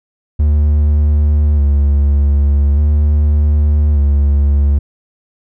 triangle tone with vibrato, 72.7 Hz, D2, 17 cents flat, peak -6 dBFS, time 0.39-4.79 s, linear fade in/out 10 ms, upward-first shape square, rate 0.42 Hz, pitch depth 36 cents each way, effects none

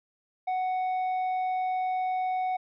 sine tone with tanh clipping, 742 Hz, F#5, 5 cents sharp, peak -27 dBFS, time 0.47-2.57 s, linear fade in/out 10 ms, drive 5 dB, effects none

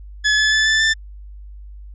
sawtooth tone with pitch steps, 1709 / 1724.9 / 1740.9 / 1757 / 1773.4 Hz, G#6 / A6 / A6 / A6 / A6, +49 / -35 / -19 / -3 / +13 cents, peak -10 dBFS, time 0.24-0.94 s, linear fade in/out 20 ms, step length 140 ms, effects added 50 Hz sine -34 dBFS peak until 1.94 s + resampled to 16000 Hz

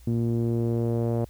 sawtooth tone with low-pass filter sweep, 116.54 Hz, A#2, in tune, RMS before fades -25 dBFS, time 0.07-1.25 s, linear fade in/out 5 ms, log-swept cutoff 280 to 590 Hz, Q 2, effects added 60 Hz sine -47 dBFS peak until 1.29 s + white hiss -59 dBFS RMS until 1.29 s

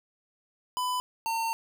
square tone pair in turn, 1000 / 908.2 Hz, B5 / A#5, +21 / -45 cents, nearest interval major second, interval 166 cents, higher first, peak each -28 dBFS, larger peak neither, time 0.77-1 / 1.26-1.53 s, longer second, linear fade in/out 0 ms, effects none

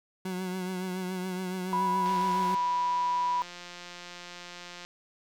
30% pulse tone with vibrato, 184.5 Hz, F#3, 5 cents flat, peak -29 dBFS, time 0.25-2.55 s, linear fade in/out 5 ms, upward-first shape triangle, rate 7.1 Hz, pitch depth 45 cents each way
sine tone, 982 Hz, B5, 10 cents flat, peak -25 dBFS, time 1.73-3.42 s, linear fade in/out 0 ms
click train, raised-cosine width 0.2 ms, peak -26 dBFS, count 492, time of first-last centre 2.06-4.85 s, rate 176 Hz
effects none

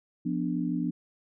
sine chord, B diminished, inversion second, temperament equal, 174.61 / 246.9 / 293.7 Hz, F3 / B3 / D4, 0 / 0 / 0 cents, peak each -31 dBFS, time 0.25-0.91 s, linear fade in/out 10 ms, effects none

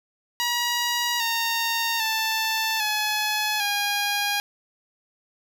10% pulse tone with pitch steps, 959 / 921 / 884.5 / 849.5 / 815.8 Hz, A#5 / A#5 / A5 / G#5 / G#5, +49 / -21 / +9 / +39 / -31 cents, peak -14 dBFS, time 0.4-4.4 s, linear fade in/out 0 ms, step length 800 ms, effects none

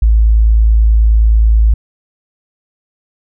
sine tone, 54.7 Hz, A1, 9 cents flat, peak -5 dBFS, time 0.02-1.74 s, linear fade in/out 5 ms, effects none

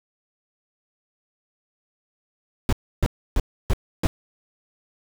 brown noise bursts, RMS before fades -18 dBFS, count 5, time 2.69-4.07 s, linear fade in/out 0 ms, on 36 ms, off 300 ms, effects none

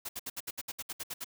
white noise bursts, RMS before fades -38 dBFS, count 12, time 0.05-1.245 s, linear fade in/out 10 ms, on 40 ms, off 65 ms, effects none

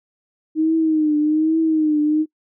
sine tone with vibrato, 311.1 Hz, D#4, in tune, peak -14 dBFS, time 0.55-2.26 s, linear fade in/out 50 ms, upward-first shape triangle, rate 1.2 Hz, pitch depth 77 cents each way, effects noise-tail reverb RT60 0.1 s tail -24 dB re dry

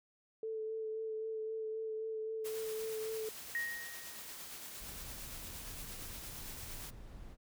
sine tone with vibrato, 440 Hz, A4, in tune, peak -37 dBFS, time 0.43-3.29 s, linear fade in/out 2 ms, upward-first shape sine, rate 3.8 Hz, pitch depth 16 cents each way
white noise with tremolo, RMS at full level -47 dBFS, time 2.44-6.91 s, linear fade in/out 20 ms, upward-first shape sine, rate 8.7 Hz, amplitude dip 25%
sine tone with exponential decay, 1876 Hz, A#6, 11 cents sharp, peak -32 dBFS, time 3.55-4.43 s, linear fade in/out 1 ms, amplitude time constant 190 ms
brown noise, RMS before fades -50 dBFS, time 4.79-7.37 s, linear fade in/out 50 ms
effects none

